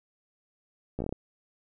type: slowing click train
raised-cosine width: 2 ms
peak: -19 dBFS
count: 7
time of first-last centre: 0.99-1.126 s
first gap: 14 ms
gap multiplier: 1.19
effects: none